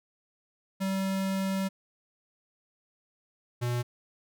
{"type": "tone pair in turn", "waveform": "square", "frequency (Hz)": [192.5, 121.41], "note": ["G3", "B2"], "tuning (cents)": [-31, -29], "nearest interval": "minor sixth", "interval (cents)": 798, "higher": "first", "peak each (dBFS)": -28, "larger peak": "neither", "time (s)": [[0.8, 1.69], [3.61, 3.83]], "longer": "first", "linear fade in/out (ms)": 20, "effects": []}